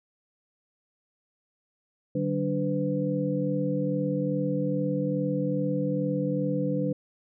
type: tone cluster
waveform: sine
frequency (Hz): 148 / 190.4 / 291.4 / 503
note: D3 / F#3 / D4 / B4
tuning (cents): +14 / +50 / -13 / +32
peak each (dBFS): -30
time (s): 2.15-6.93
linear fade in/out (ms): 5
effects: none